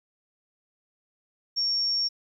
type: tone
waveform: sine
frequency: 5510 Hz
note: F8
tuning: 24 cents flat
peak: -23 dBFS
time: 1.56-2.09 s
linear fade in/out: 20 ms
effects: 10-bit